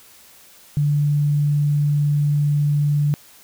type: tone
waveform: sine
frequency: 146.3 Hz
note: D3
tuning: 6 cents flat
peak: -15 dBFS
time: 0.77-3.14 s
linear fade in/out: 0 ms
effects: white hiss -48 dBFS RMS until 3.43 s